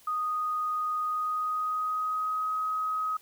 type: tone with pitch glide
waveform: sine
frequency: 1241 to 1264.9 Hz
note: D#6 to D#6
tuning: -5 to +28 cents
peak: -27 dBFS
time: 0.07-3.17 s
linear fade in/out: 5 ms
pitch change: +33 cents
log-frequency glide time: 1-2.54 s
effects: white hiss -58 dBFS RMS until 3.21 s